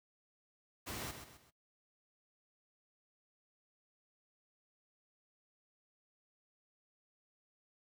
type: noise with echo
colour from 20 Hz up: pink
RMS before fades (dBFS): -43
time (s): 0.86-1.12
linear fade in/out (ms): 20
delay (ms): 130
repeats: 3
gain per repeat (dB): -8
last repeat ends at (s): 1.51
effects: noise-tail reverb RT60 0.1 s tail -18 dB re dry + high-pass 60 Hz 12 dB/octave